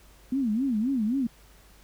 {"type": "tone with vibrato", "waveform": "sine", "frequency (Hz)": 240.9, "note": "B3", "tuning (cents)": -43, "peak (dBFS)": -23, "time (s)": [0.32, 1.27], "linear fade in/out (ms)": 5, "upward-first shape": "sine", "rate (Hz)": 3.8, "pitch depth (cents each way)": 250, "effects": ["added 50 Hz sine -54 dBFS peak until 1.83 s", "pink hiss -57 dBFS RMS until 1.83 s"]}